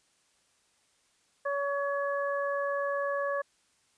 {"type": "harmonic tone", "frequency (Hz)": 564, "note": "C#5", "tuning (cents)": 30, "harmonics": [1, 2, 3], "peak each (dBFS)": [-30, -34, -36], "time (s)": [1.45, 3.42], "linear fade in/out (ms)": 10, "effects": ["white hiss -69 dBFS RMS until 3.97 s", "resampled to 22050 Hz"]}